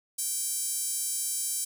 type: tone with high-pass filter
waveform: 5% pulse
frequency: 784 Hz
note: G5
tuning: in tune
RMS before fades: -31 dBFS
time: 0.18-1.65 s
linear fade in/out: 10 ms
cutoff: 9200 Hz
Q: 1.1
effects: none